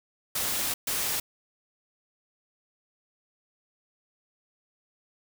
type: noise bursts at uneven times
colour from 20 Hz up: white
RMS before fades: -29 dBFS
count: 2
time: 0.35-0.74 / 0.87-1.2 s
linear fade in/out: 5 ms
effects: none

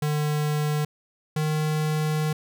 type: tone pair in turn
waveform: square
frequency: 150 / 153.95 Hz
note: D3 / D#3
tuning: +37 / -18 cents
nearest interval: unison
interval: 45 cents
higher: second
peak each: -23 dBFS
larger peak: neither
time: 0.02-0.85 / 1.36-2.33 s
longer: second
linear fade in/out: 5 ms
effects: none

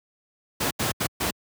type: noise bursts at uneven times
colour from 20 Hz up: pink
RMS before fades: -25 dBFS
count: 4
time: 0.6-0.71 / 0.79-0.92 / 1-1.07 / 1.2-1.31 s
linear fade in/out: 10 ms
effects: high-pass 80 Hz 12 dB/octave

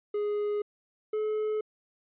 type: tone pair in turn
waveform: triangle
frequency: 415.3 / 429 Hz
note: G#4 / A4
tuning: 0 / -44 cents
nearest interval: minor second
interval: 56 cents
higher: second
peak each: -25 dBFS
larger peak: neither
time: 0.14-0.62 / 1.13-1.61 s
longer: neither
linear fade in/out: 5 ms
effects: resampled to 8000 Hz

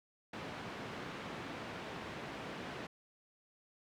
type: band-pass noise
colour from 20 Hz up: pink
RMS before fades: -45 dBFS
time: 0.33-2.87 s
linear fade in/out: 5 ms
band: 140 to 2800 Hz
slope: 12 dB/octave
effects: none

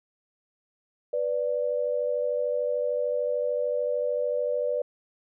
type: tone pair together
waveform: sine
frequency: 493.9 / 587.3 Hz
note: B4 / D5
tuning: 0 / 0 cents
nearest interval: minor third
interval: 300 cents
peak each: -27 dBFS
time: 1.13-4.82 s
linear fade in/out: 5 ms
effects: none

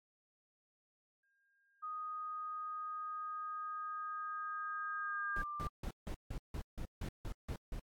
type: tone with exponential growth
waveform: sine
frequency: 1610 Hz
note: G6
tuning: 46 cents sharp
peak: -37 dBFS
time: 1.23-5.42 s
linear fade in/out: 5 ms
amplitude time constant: 910 ms
type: tone with pitch glide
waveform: sine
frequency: 1244.5 to 1186.9 Hz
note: D#6 to D6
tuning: 0 to +18 cents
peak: -40 dBFS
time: 1.82-5.69 s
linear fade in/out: 20 ms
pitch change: -82 cents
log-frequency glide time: 4.99-5.44 s
type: noise bursts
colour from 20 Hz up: brown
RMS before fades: -41 dBFS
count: 11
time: 5.36-7.796 s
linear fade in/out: 2 ms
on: 76 ms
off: 160 ms
effects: AAC 64 kbps

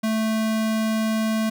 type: tone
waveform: square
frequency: 220 Hz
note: A3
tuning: in tune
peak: -21 dBFS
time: 0.03-1.5 s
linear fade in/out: 10 ms
effects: none

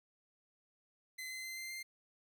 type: tone with pitch steps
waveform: sawtooth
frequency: 2044 / 2057 / 2070 / 2083 / 2097 Hz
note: C7 / C7 / C7 / C7 / C7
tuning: -41 / -30 / -19 / -8 / +3 cents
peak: -39 dBFS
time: 1.18-1.83 s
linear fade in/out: 10 ms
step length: 130 ms
effects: none

